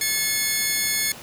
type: tone pair together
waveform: 10% pulse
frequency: 1727 / 2175 Hz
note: A6 / C#7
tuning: -33 / -33 cents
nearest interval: major third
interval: 400 cents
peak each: -18 / -13 dBFS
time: 0.01-1.12 s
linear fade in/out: 2 ms
effects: pink hiss -40 dBFS RMS until 1.22 s + high-pass 100 Hz 12 dB/octave